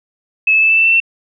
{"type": "tone with pitch steps", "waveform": "sine", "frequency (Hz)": [2595, 2612, 2628, 2645, 2662, 2679, 2696], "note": ["E7", "E7", "E7", "E7", "E7", "E7", "E7"], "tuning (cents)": [-28, -17, -6, 5, 16, 27, 38], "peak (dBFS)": -8, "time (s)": [0.47, 1.002], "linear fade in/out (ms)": 5, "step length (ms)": 76, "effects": []}